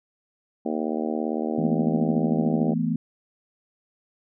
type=harmonic tone; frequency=77.78 Hz; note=D#2; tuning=in tune; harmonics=3 / 4 / 5 / 6 / 7 / 8 / 9 / 10; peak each=-28 / -30 / -32 / -34 / -35 / -36 / -37 / -38 dBFS; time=0.65-2.74 s; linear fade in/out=10 ms
type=chord; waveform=sine; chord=E suspended fourth; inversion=none; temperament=equal; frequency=164.81 / 220 / 246.9 Hz; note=E3 / A3 / B3; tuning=0 / 0 / 0 cents; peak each=-26 dBFS; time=1.58-2.96 s; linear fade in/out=5 ms
effects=none